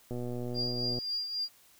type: click train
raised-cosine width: 2 ms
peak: -25 dBFS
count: 108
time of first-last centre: 0.11-0.987 s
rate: 122 Hz
type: tone with tremolo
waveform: sine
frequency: 4798 Hz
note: D8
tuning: 36 cents sharp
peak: -29 dBFS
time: 0.54-1.49 s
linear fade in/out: 50 ms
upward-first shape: triangle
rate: 3.7 Hz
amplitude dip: 60%
effects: white hiss -61 dBFS RMS until 1.79 s